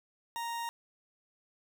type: tone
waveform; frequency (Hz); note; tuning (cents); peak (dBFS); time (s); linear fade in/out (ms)
40% pulse; 932.3; A#5; 0; -34; 0.36-0.69; 0
effects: none